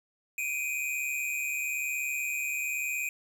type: tone pair together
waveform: square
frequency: 2348 / 2489 Hz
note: D7 / D#7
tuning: -1 / 0 cents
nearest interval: minor second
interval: 101 cents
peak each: -36 / -32 dBFS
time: 0.38-3.09 s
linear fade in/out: 2 ms
effects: none